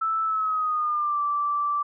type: tone with pitch glide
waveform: sine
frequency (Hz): 1317 to 1166.6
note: E6 to D6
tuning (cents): -2 to -12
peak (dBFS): -22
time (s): 0.01-1.83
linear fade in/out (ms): 10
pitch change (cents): -210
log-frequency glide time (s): 0.24-1.21
effects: none